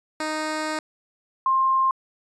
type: tone pair in turn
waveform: 10% pulse / sine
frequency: 310 / 1058.2 Hz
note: D#4 / C6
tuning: -6 / +19 cents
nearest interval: octave + major sixth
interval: 2125 cents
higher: second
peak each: -17 dBFS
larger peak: neither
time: 0.2-0.79 / 1.46-1.91 s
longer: first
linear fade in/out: 2 ms
effects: resampled to 22050 Hz